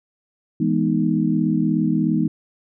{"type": "chord", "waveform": "sine", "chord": "E major seventh", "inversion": "none", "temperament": "equal with one note detuned", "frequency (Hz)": [164.81, 207.7, 244.5, 311.1], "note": ["E3", "G#3", "B3", "D#4"], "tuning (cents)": [0, 0, -17, 0], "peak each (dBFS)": -22, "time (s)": [0.6, 2.28], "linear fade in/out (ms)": 5, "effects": []}